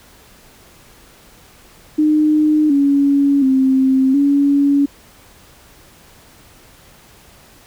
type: tone with pitch steps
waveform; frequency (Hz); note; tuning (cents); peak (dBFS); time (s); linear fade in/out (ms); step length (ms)
sine; 305.1 / 281.1 / 264.1 / 282.6; D#4 / C#4 / C4 / C#4; -34 / +24 / +16 / +34; -10; 1.98-4.86; 10; 720
effects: pink hiss -46 dBFS RMS until 7.66 s